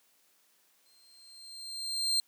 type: tone with exponential growth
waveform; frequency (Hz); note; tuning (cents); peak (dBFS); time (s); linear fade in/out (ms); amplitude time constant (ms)
35% pulse; 4171; C8; -6; -23; 0.86-2.2; 1; 290
effects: white hiss -68 dBFS RMS until 2.27 s + high-pass 200 Hz 12 dB/octave